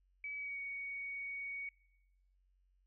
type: tone with pitch glide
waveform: sine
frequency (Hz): 2286 to 2238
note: D7 to C#7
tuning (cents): -47 to +16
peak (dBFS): -40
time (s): 0.24-1.69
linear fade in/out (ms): 2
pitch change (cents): -37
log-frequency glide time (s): 0.36-0.59
effects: noise-tail reverb RT60 0.9 s tail -23 dB re dry + added 46 Hz sine -70 dBFS peak until 2.86 s